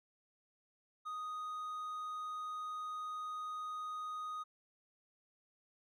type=tone; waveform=triangle; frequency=1244.5 Hz; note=D#6; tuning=in tune; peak=-38 dBFS; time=1.05-4.44 s; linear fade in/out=20 ms; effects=none